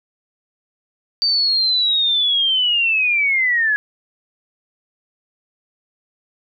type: linear sweep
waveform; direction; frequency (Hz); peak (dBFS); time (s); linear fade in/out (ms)
sine; down; 4630 to 1661.2; -14; 1.22-3.76; 0
effects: none